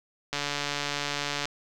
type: click train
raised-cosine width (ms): 0.2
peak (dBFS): -12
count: 163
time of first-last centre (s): 0.33-1.455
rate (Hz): 144
effects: none